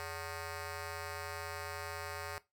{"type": "ring-modulated tone", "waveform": "10% pulse", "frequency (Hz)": 330, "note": "E4", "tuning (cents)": 2, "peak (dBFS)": -29, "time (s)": [0, 2.38], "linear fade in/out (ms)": 0, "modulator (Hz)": 242, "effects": ["noise-tail reverb RT60 0.2 s tail -17 dB re dry"]}